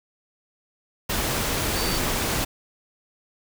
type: tone in noise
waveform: sine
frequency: 4575 Hz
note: D8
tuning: 46 cents flat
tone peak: -31 dBFS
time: 1.75-1.98 s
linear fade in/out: 10 ms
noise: pink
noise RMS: -25 dBFS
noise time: 1.09-2.45 s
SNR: -9 dB
effects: none